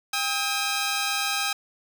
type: tone pair together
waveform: 10% pulse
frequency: 801 / 1276.3 Hz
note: G5 / D#6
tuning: +37 / +44 cents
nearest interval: minor sixth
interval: 807 cents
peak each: -19 dBFS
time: 0.13-1.53 s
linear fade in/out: 5 ms
effects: none